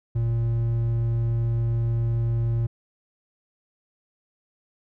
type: tone pair together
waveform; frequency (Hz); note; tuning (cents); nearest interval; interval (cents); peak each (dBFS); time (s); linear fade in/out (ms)
triangle; 48.69 / 115.7; G1 / A#2; -11 / -13; octave + minor third; 1498; -31 / -19; 0.15-2.67; 10
effects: none

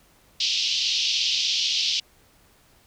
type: band-pass noise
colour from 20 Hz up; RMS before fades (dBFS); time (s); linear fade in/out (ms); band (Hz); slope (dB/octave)
pink; -24; 0.4-2; 5; 2800 to 5600; 48
effects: pink hiss -58 dBFS RMS until 2.86 s

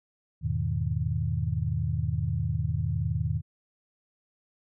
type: chord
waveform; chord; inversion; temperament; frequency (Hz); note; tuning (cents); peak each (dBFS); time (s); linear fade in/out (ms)
sine; E major seventh; none; equal; 82.41 / 103.83 / 123.47 / 155.56; E2 / G#2 / B2 / D#3; 0 / 0 / 0 / 0; -31; 0.41-3.42; 50
effects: none

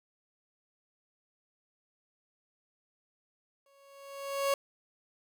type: tone with exponential growth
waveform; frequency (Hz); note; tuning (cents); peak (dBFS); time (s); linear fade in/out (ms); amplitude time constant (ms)
30% pulse; 554.4; C#5; 0; -22; 3.66-4.54; 2; 190
effects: none

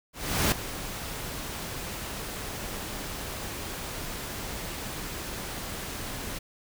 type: noise with ADSR envelope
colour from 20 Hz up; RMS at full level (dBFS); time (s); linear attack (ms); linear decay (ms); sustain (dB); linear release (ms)
pink; -23; 0.13-6.39; 390; 3; -13; 11
effects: none

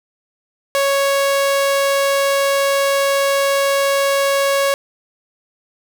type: tone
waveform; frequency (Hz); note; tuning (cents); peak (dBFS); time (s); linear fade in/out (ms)
sawtooth; 554.4; C#5; 0; -10; 0.75-4.74; 0
effects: none

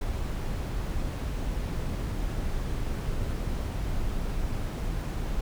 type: noise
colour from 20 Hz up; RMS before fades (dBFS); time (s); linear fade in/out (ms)
brown; -30; 0.01-5.41; 5
effects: none

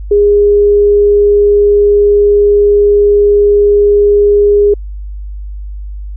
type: tone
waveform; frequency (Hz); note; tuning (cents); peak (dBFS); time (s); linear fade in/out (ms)
sine; 410.1; G#4; -22; -4; 0.11-4.74; 5
effects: added 50 Hz sine -20 dBFS peak until 6.16 s

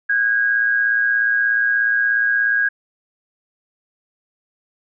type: tone pair together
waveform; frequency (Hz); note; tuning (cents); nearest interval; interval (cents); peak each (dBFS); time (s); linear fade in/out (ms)
sine; 1518 / 1634.8; F#6 / G#6; +44 / -28; minor second; 128; -23 / -15; 0.09-2.69; 10
effects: none

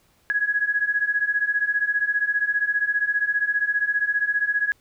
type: beating tone pair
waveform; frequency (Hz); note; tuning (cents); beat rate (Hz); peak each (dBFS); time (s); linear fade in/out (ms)
sine; 1661.2 / 1676.2; G#6 / G#6; 0 / +16; 15; -24 / -22; 0.3-4.72; 0
effects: pink hiss -62 dBFS RMS until 4.8 s

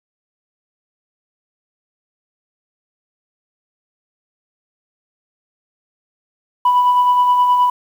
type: tone with tremolo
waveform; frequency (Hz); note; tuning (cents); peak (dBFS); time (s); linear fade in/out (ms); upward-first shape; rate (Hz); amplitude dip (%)
sine; 987.8; B5; 0; -7; 6.65-7.7; 5; sine; 9.5; 40
effects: tanh soft clip ceiling -7 dBFS + 7-bit

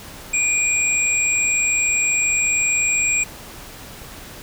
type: tone pair together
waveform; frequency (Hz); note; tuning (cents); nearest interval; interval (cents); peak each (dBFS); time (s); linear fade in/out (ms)
sine; 2400 / 7620; D7 / A#8; +37 / +37; octave + minor sixth; 2000; -19; 0.33-3.24; 10
effects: pink hiss -38 dBFS RMS until 4.42 s

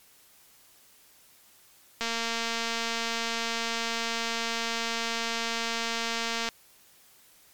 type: click train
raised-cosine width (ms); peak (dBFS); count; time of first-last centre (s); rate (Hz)
0.2; -13; 1031; 2.01-6.488; 230
effects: white hiss -58 dBFS RMS until 7.53 s + MP3 96 kbps

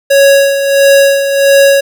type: tone with tremolo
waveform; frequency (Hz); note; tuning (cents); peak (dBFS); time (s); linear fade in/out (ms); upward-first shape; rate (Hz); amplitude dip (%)
square; 554.4; C#5; 0; -3; 0.1-1.81; 10; sine; 1.5; 60
effects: none

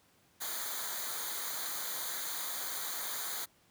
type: noise with comb filter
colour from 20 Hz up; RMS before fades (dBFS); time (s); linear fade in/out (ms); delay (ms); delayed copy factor
white; -38; 0.4-3.46; 20; 0.37; -0.8
effects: pink hiss -67 dBFS RMS until 3.7 s + high-pass 80 Hz 12 dB/octave

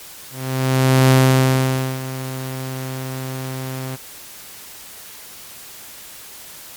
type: tone with ADSR envelope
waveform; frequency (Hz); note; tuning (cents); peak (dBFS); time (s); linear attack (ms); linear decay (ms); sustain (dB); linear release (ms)
sawtooth; 130.9; C3; +1; -5; 0.3-3.97; 810; 880; -16; 28
effects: white hiss -38 dBFS RMS until 6.76 s + MP3 96 kbps

